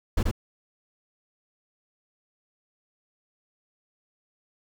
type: noise with echo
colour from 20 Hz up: brown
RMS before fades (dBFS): -22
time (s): 0.17-0.23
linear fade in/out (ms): 5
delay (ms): 83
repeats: 1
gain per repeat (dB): -2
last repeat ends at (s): 0.313
effects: none

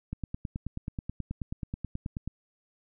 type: click train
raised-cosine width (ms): 5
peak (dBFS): -21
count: 21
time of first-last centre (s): 0.13-2.276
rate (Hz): 9.32
effects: none

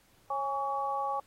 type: tone cluster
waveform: sine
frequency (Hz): 548 / 825 / 1130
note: C#5 / G#5 / C#6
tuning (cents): -20 / -12 / +33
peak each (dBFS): -38 / -32 / -34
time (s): 0.3-1.2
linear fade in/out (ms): 5
effects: pink hiss -65 dBFS RMS until 1.26 s + AAC 48 kbps

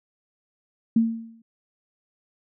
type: tone with exponential decay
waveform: sine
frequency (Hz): 227.3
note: A#3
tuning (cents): -43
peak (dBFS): -13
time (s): 0.96-1.42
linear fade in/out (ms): 5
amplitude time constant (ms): 99
effects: none

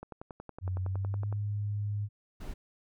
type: click train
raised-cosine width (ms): 1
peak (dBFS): -28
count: 15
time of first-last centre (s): 0.03-1.326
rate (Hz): 10.8
type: tone with pitch glide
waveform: sine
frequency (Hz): 92.5 to 103.23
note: F#2 to G#2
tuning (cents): 0 to -10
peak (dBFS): -30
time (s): 0.61-2.09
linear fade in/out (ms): 50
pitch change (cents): +190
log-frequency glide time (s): 0.8-1.29
type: noise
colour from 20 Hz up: brown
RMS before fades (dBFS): -39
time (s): 2.4-2.54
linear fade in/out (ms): 10
effects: none

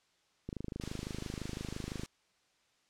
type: click train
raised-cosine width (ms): 3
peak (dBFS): -26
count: 41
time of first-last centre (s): 0.49-2.034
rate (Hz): 25.9
type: noise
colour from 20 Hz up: white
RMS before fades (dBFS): -46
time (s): 0.81-2.06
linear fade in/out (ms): 0
effects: white hiss -72 dBFS RMS until 2.89 s + low-pass 6000 Hz 12 dB/octave

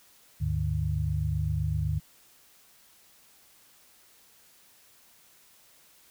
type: tone cluster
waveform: sine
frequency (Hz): 74 / 102 / 150.2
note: D2 / G#2 / D3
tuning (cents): +14 / -31 / +39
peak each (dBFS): -30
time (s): 0.4-2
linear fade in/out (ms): 20
effects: white hiss -59 dBFS RMS until 6.1 s

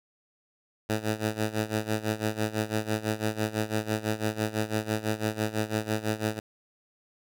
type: tone with tremolo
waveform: 10% pulse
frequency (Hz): 108.2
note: A2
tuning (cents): -29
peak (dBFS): -16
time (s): 0.89-6.4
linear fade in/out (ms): 10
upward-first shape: sine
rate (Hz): 6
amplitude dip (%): 85
effects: none

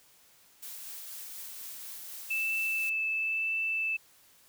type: noise with tremolo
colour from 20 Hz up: blue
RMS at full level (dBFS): -42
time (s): 0.62-2.9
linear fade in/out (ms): 10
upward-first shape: triangle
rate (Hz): 4.1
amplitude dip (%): 25
type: tone with vibrato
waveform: sine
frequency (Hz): 2637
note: E7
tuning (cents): 0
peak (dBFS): -28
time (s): 2.3-3.97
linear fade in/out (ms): 10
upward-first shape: triangle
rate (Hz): 0.97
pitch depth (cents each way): 10
effects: white hiss -61 dBFS RMS until 4.48 s

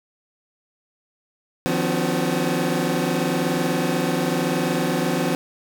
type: tone cluster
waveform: 25% pulse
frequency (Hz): 154.5 / 175.5 / 255.2 / 283.4 / 371.5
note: D#3 / F3 / C4 / C#4 / F#4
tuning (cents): -12 / +9 / -43 / +38 / +7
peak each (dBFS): -25 / -21 / -21 / -25 / -26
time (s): 1.66-5.35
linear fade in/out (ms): 0
effects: none

